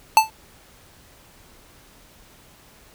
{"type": "tone with exponential decay", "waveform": "square", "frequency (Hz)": 880, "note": "A5", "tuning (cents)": 0, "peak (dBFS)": -6, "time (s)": [0.17, 0.3], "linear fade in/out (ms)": 1, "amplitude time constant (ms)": 28, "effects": ["pink hiss -51 dBFS RMS until 2.94 s"]}